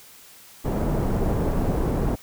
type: low-pass noise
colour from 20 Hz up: pink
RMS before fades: -23 dBFS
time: 0.64-2.16 s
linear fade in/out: 20 ms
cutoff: 630 Hz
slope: 12 dB/octave
effects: white hiss -48 dBFS RMS until 2.22 s